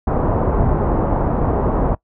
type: low-pass noise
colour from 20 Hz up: pink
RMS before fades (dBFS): -17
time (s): 0.07-1.95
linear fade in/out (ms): 5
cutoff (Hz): 1000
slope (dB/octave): 24
effects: noise-tail reverb RT60 0.1 s tail -21 dB re dry